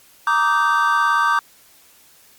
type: chord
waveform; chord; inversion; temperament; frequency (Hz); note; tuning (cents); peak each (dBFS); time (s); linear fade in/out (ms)
triangle; Eb major seventh; second; just; 933.4 / 1166.7 / 1244.5 / 1555.6; Bb5 / D6 / Eb6 / G6; +2 / -12 / 0 / -14; -20 / -16 / -22 / -18; 0.27-1.39; 2
effects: white hiss -51 dBFS RMS until 2.38 s + Opus 48 kbps